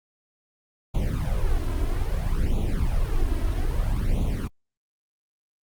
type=noise with flanger; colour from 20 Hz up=brown; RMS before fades=-23 dBFS; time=0.94-4.48 s; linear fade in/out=10 ms; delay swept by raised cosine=0.29 to 3.09 ms; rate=0.61 Hz; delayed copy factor=+0.95; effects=Opus 32 kbps